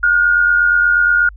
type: tone pair together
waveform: sine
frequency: 1428 / 1516.4 Hz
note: F6 / F#6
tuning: +38 / +42 cents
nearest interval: minor second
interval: 104 cents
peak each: -10 / -18 dBFS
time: 0.03-1.29 s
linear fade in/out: 5 ms
effects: added 50 Hz sine -33 dBFS peak until 1.36 s